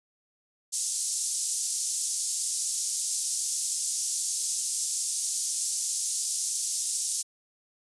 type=band-pass noise; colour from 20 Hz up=pink; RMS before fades=-30 dBFS; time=0.72-7.23 s; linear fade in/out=20 ms; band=6100 to 10000 Hz; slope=24 dB/octave; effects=resampled to 24000 Hz